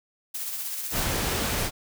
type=noise with tremolo; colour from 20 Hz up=blue; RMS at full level=-31 dBFS; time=0.34-1.04 s; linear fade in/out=10 ms; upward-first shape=sine; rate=16 Hz; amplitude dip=35%
type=noise; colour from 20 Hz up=pink; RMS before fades=-27 dBFS; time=0.91-1.71 s; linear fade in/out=50 ms
effects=none